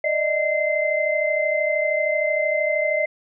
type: tone cluster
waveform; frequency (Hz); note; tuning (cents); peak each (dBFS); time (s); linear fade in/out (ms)
sine; 597 / 630 / 2072; D5 / D#5 / C7; +28 / +21 / -17; -23; 0.04-3.06; 5
effects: none